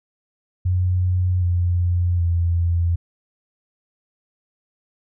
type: tone with pitch steps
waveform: sine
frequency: 90.9 / 88.16 / 85.5 Hz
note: F#2 / F2 / F2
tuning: -30 / +17 / -36 cents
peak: -16 dBFS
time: 0.65-2.96 s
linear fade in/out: 10 ms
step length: 770 ms
effects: none